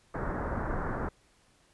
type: low-pass noise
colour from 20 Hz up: pink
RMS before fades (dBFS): -33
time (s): 0.14-1.09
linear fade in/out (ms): 5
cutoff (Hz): 1700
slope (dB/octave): 48
effects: pink hiss -65 dBFS RMS until 1.73 s + resampled to 24000 Hz